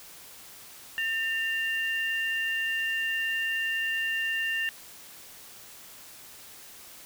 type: tone pair together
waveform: sine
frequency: 1804.8 / 2783 Hz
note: A6 / F7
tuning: +44 / -7 cents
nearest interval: perfect fifth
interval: 749 cents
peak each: -28 / -31 dBFS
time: 0.98-4.69 s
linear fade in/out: 0 ms
effects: white hiss -48 dBFS RMS until 7.05 s